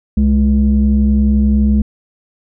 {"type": "tone pair together", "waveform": "sine", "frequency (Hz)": [66.4, 210.8], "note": ["C2", "G#3"], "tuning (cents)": [26, 26], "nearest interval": "octave + minor sixth", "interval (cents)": 2000, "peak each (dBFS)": -10, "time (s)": [0.17, 1.82], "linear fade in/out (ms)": 5, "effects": ["tanh soft clip ceiling -4 dBFS"]}